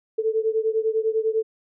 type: beating tone pair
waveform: sine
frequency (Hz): 438.4 / 448.4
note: A4 / A4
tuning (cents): -6 / +33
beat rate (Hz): 10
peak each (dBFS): -22 / -24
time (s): 0.18-1.43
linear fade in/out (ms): 10
effects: none